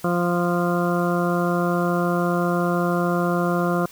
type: harmonic tone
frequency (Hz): 174.61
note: F3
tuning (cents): 0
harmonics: 1 / 2 / 3 / 4 / 6 / 7 / 8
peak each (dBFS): -22 / -25 / -27 / -28 / -30 / -30 / -31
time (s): 0.04-3.86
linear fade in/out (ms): 5
effects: white hiss -46 dBFS RMS until 3.91 s